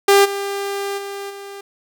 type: tone with level steps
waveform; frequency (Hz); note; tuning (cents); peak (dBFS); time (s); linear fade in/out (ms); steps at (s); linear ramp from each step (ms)
sawtooth; 398.6; G4; +29; -5 / -18 / -23 / -28; 0.08-1.61; 5; 0.24 / 0.97 / 1.29; 20
effects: none